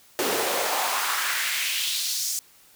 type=noise with high-pass filter sweep; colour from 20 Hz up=pink; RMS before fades=-26 dBFS; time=0.19-2.39 s; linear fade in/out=0 ms; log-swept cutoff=330 to 6600 Hz; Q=2; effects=white hiss -55 dBFS RMS until 2.75 s